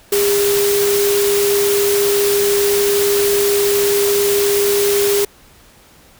sine tone in noise, 405.1 Hz, G#4, 43 cents flat, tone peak -13 dBFS, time 0.12-5.25 s, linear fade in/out 5 ms, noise white, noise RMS -20 dBFS, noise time 0.12-5.25 s, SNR +4 dB, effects pink hiss -47 dBFS RMS until 6.19 s

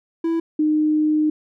triangle / sine tone pair in turn, 330.2 / 306.1 Hz, E4 / D#4, +3 / -28 cents, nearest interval minor second, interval 131 cents, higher first, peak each -16 / -15 dBFS, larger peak second, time 0.24-0.4 / 0.59-1.3 s, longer second, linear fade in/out 5 ms, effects none

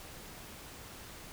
silence, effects pink hiss -49 dBFS RMS until 1.32 s

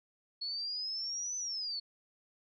sine exponential two-way sweep, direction up then down, 4358 to 6080 to 4358 Hz, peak -35 dBFS, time 0.41-1.8 s, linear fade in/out 10 ms, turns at 1.37 s, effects none

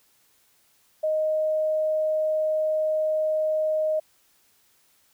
sine tone, 622.3 Hz, D#5, in tune, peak -21 dBFS, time 1.03-4 s, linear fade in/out 10 ms, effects white hiss -63 dBFS RMS until 5.13 s

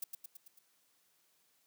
violet noise with echo, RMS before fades -38 dBFS, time 0.02-0.04 s, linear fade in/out 5 ms, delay 110 ms, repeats 5, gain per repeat -4 dB, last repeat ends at 0.59 s, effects white hiss -73 dBFS RMS until 1.66 s + high-pass 150 Hz 12 dB/octave

